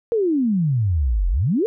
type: exponential two-way sweep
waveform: sine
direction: down then up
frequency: 480 to 41 to 480 Hz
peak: -16 dBFS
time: 0.12-1.66 s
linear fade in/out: 0 ms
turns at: 1.29 s
effects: none